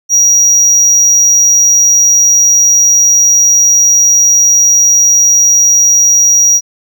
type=tone; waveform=triangle; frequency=5750 Hz; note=F8; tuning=50 cents sharp; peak=-3 dBFS; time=0.09-6.61 s; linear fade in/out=50 ms; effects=none